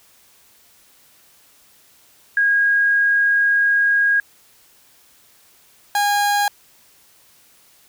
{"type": "tone pair in turn", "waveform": ["sine", "30% pulse"], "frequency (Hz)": [1636, 818], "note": ["G#6", "G#5"], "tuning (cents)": [-26, -26], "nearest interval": "octave", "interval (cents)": 1200, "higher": "first", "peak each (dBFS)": -13, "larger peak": "neither", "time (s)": [[2.37, 4.2], [5.95, 6.48]], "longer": "first", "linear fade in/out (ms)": 2, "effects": ["white hiss -53 dBFS RMS until 7.88 s"]}